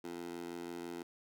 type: tone with high-pass filter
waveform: 15% pulse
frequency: 86 Hz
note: F2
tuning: 26 cents flat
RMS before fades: -44 dBFS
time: 0.04-1.03 s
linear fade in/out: 5 ms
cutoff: 330 Hz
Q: 2.2
effects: none